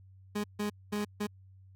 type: tone bursts at uneven times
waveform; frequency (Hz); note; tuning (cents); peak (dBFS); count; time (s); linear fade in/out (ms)
30% pulse; 207.7; G#3; 0; -28; 4; 0.35-0.44 / 0.59-0.7 / 0.92-1.05 / 1.2-1.27; 10
effects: added 95 Hz sine -53 dBFS peak until 1.75 s + AAC 48 kbps